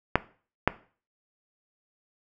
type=clicks; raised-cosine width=0.5 ms; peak=-3 dBFS; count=2; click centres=0.156 / 0.676 s; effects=noise-tail reverb RT60 0.4 s tail -17 dB re dry